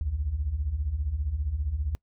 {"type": "beating tone pair", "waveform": "sine", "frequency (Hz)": [61.74, 76.74], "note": ["B1", "D#2"], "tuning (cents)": [0, -23], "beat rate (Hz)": 15, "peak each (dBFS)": [-31, -27], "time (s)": [0.01, 1.95], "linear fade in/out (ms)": 0, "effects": ["noise-tail reverb RT60 0.1 s tail -25 dB re dry", "tanh soft clip ceiling -19 dBFS"]}